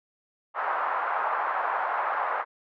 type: band-pass noise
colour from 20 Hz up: pink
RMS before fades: -28 dBFS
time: 0.54-2.45 s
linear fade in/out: 50 ms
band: 760 to 1400 Hz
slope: 24 dB/octave
effects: none